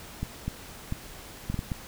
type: clicks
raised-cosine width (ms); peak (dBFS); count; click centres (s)
5; -17; 7; 0.23 / 0.48 / 0.924 / 1.5 / 1.543 / 1.591 / 1.718
effects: pink hiss -45 dBFS RMS until 1.87 s